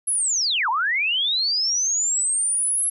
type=linear two-way sweep; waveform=sine; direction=down then up; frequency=11120 to 852 to 11120 Hz; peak=-19 dBFS; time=0.07-2.9 s; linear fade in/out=10 ms; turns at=0.69 s; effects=none